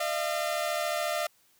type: tone pair together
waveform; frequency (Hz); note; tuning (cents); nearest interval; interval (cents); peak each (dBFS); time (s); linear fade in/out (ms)
sawtooth; 609.1 / 683; D#5 / F5; -37 / -39; major second; 198; -27; 0-1.27; 5
effects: white hiss -65 dBFS RMS until 1.59 s